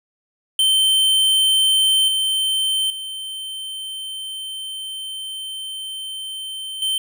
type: tone with level steps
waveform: square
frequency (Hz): 3101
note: G7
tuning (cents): -19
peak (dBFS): -14 / -18 / -28 / -19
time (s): 0.59-6.98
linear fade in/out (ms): 2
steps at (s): 2.08 / 2.9 / 6.82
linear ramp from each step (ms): 2
effects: none